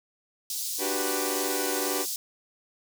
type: high-pass noise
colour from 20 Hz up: pink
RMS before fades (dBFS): -32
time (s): 0.5-2.16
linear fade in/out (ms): 2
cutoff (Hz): 4600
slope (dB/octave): 24
type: chord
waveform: sawtooth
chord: G major seventh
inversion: second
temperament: equal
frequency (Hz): 293.7 / 370 / 392 / 493.9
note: D4 / F#4 / G4 / B4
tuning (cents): 0 / 0 / 0 / 0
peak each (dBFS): -30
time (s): 0.78-2.06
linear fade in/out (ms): 50
effects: none